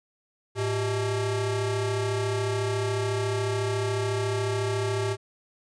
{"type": "ring-modulated tone", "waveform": "40% pulse", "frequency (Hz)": 250, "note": "B3", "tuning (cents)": 21, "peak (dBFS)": -21, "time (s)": [0.55, 5.17], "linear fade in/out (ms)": 50, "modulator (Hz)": 142, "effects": ["resampled to 22050 Hz"]}